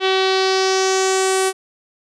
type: tone with low-pass filter sweep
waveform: sawtooth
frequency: 380 Hz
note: F#4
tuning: 46 cents sharp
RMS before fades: -17 dBFS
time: 0-1.53 s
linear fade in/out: 50 ms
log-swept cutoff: 3400 to 9700 Hz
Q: 3.1
effects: none